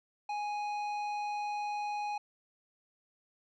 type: tone with tanh clipping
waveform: triangle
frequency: 830.6 Hz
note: G#5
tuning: in tune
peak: -35 dBFS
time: 0.29-2.18 s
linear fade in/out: 5 ms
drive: 15 dB
effects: none